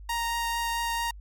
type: tone with vibrato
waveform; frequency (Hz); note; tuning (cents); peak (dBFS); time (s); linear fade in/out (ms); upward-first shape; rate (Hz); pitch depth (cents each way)
sawtooth; 932.3; A#5; 0; -23; 0.09-1.11; 5; triangle; 4.5; 9
effects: added 50 Hz sine -41 dBFS peak until 1.2 s + MP3 96 kbps